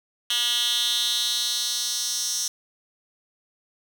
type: tone with high-pass filter sweep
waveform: 10% pulse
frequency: 240 Hz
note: B3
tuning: 49 cents flat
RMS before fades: -25 dBFS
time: 0.3-2.48 s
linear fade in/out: 2 ms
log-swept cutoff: 3000 to 5600 Hz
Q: 3.4
effects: none